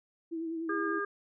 sine tone with vibrato, 327.5 Hz, E4, 11 cents flat, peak -33 dBFS, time 0.31-1 s, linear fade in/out 20 ms, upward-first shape sine, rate 10 Hz, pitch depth 35 cents each way
harmonic tone, 404.3 Hz, G#4, 46 cents flat, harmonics 1 / 3 / 4, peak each -35 / -35 / -35 dBFS, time 0.69-1.05 s, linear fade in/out 5 ms
effects none

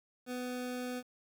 25% pulse tone, 249.4 Hz, B3, 17 cents sharp, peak -33 dBFS, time 0.26-1.03 s, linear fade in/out 50 ms, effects 11-bit

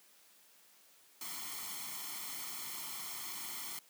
white noise with comb filter, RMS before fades -43 dBFS, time 1.21-3.79 s, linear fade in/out 2 ms, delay 0.93 ms, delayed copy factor +0.75, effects white hiss -64 dBFS RMS until 3.89 s + high-pass 200 Hz 12 dB/octave

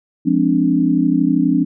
sine chord, D half-diminished seventh, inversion first, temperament equal, 174.61 / 207.7 / 261.6 / 293.7 Hz, F3 / Ab3 / C4 / D4, 0 / 0 / 0 / 0 cents, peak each -19 / -22 / -16 / -16 dBFS, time 0.25-1.65 s, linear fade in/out 20 ms, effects none

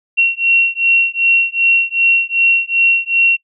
sine beating tone pair, 2732 / 2734.6 Hz, F7 / F7, -39 / -37 cents, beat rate 2.6 Hz, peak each -13 dBFS, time 0.17-3.37 s, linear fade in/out 20 ms, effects noise-tail reverb RT60 0.1 s tail -25 dB re dry

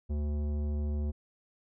sine tone with tanh clipping, 73.9 Hz, D2, 11 cents sharp, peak -31 dBFS, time 0.09-1.12 s, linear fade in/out 20 ms, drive 14 dB, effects none

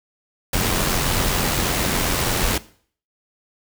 pink noise with amplitude modulation, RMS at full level -19 dBFS, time 0.53-2.58 s, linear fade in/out 5 ms, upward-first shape sine, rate 88 Hz, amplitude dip 40%, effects noise-tail reverb RT60 0.5 s tail -18 dB re dry

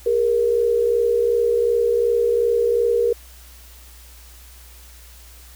sine tone pair together, 408.1 / 470.8 Hz, G#4 / A#4, -30 / +17 cents, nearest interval major second, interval 247 cents, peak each -22 / -16 dBFS, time 0.06-3.13 s, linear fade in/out 5 ms, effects added 60 Hz sine -43 dBFS peak until 5.55 s + white hiss -47 dBFS RMS until 5.55 s

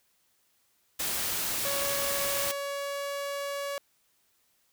white noise, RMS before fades -31 dBFS, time 0.99-2.52 s, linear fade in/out 10 ms
sawtooth tone with pitch glide, 560 to 564.2 Hz, C#5 to C#5, +18 to +30 cents, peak -28 dBFS, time 1.65-3.78 s, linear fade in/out 0 ms, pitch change +12 cents, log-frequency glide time 1.89-3.08 s
effects white hiss -70 dBFS RMS until 4.72 s

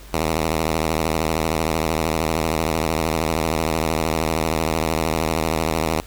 5% pulse tone with vibrato, 80 Hz, D#2, 49 cents sharp, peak -8 dBFS, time 0.13-6.01 s, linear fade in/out 5 ms, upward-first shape triangle, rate 13 Hz, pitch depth 120 cents each way, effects added 50 Hz sine -40 dBFS peak until 6.06 s + pink hiss -45 dBFS RMS until 6.06 s

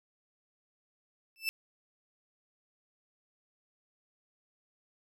30% pulse tone with exponential growth, 2645 Hz, E7, 5 cents sharp, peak -23 dBFS, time 1.36-1.49 s, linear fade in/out 0 ms, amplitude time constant 27 ms, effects none

